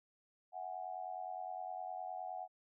sine tone with amplitude modulation, 740 Hz, F#5, in tune, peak -37 dBFS, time 0.52-2.48 s, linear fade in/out 50 ms, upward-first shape sine, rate 89.7 Hz, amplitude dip 90%, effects none

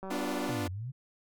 click train, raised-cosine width 1 ms, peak -28 dBFS, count 92, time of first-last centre 0.03-0.506 s, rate 191 Hz
sawtooth chord, B diminished, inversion none, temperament equal, 246.9 / 293.7 / 349.2 Hz, B3 / D4 / F4, 0 / 0 / 0 cents, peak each -33 / -31 / -35 dBFS, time 0.1-0.68 s, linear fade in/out 10 ms
sine exponential two-way sweep, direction down then up, 138.1 to 87.31 to 138.1 Hz, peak -35 dBFS, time 0.48-0.92 s, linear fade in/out 20 ms, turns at 0.69 s
effects none

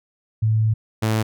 sine / sawtooth tone pair in turn, 109.8 / 109.8 Hz, A2 / A2, -3 / -3 cents, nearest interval unison, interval 0 cents, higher neither, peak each -15 / -14 dBFS, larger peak second, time 0.42-0.74 / 1.02-1.23 s, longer first, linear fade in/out 10 ms, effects none

